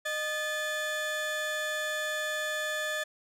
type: tone pair together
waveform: 35% pulse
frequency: 614 / 1736.7 Hz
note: D#5 / A6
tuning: -23 / -23 cents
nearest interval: octave + tritone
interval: 1800 cents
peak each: -33 / -30 dBFS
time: 0.05-3.04 s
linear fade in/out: 10 ms
effects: low-pass 11000 Hz 12 dB/octave